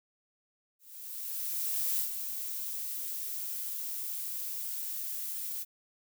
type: noise with ADSR envelope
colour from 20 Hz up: violet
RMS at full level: -30 dBFS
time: 0.79-5.65 s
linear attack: 1200 ms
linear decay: 91 ms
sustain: -7 dB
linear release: 32 ms
effects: none